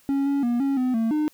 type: tone with pitch steps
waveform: triangle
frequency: 276.4 / 280.4 / 239.2 / 275.5 / 253.8 / 225.7 / 303.6 Hz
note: C#4 / C#4 / A#3 / C#4 / B3 / A3 / D#4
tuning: -5 / +20 / +45 / -11 / +47 / +44 / -42 cents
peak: -18 dBFS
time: 0.09-1.28 s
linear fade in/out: 0 ms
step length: 170 ms
effects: white hiss -58 dBFS RMS until 1.33 s